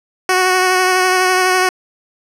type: tone with vibrato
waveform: 10% pulse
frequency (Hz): 369.5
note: F#4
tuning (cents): -2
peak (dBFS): -3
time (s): 0.29-1.69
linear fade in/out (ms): 2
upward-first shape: sine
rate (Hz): 12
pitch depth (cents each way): 18
effects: low-pass 11000 Hz 12 dB/octave